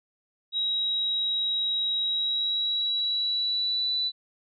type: tone with pitch glide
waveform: sine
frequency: 3835 to 3973 Hz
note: A#7 to B7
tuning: +48 to +10 cents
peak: -24 dBFS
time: 0.52-4.12 s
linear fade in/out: 50 ms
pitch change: +62 cents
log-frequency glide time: 2.01-3.94 s
effects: none